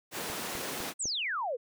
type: high-pass noise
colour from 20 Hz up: pink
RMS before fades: -37 dBFS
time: 0.11-0.94 s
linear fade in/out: 50 ms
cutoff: 250 Hz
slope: 12 dB/octave
type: click train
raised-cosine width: 2 ms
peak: -28 dBFS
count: 4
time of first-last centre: 0.3-1.056 s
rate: 3.97 Hz
type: exponential sweep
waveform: sine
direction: down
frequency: 8770 to 444.5 Hz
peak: -30 dBFS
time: 0.99-1.57 s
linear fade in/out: 20 ms
effects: none